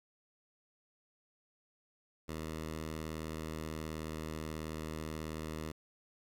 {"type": "tone with pitch glide", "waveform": "10% pulse", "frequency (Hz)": [78.9, 78.45], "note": ["D#2", "D#2"], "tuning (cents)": [25, 15], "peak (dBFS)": -31, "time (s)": [2.28, 5.72], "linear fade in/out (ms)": 10, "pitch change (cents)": -10, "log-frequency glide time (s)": [3.26, 4.33], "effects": ["11-bit"]}